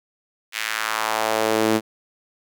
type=tone with high-pass filter sweep; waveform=sawtooth; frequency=110 Hz; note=A2; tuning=in tune; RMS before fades=-22 dBFS; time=0.52-1.81 s; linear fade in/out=50 ms; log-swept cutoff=2300 to 270 Hz; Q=1.7; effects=none